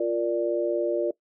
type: chord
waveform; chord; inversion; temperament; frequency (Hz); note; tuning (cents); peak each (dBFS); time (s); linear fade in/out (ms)
sine; Bb major; second; equal; 349.2 / 466.2 / 587.3; F4 / Bb4 / D5; 0 / 0 / 0; -26 / -29 / -26; 0-1.11; 5
effects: noise-tail reverb RT60 0.1 s tail -20 dB re dry